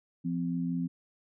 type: tone pair together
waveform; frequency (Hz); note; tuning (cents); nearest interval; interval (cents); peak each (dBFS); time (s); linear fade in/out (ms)
sine; 172 / 257.7; F3 / C4; -26 / -26; perfect fifth; 700; -31 / -32; 0.24-0.88; 20
effects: none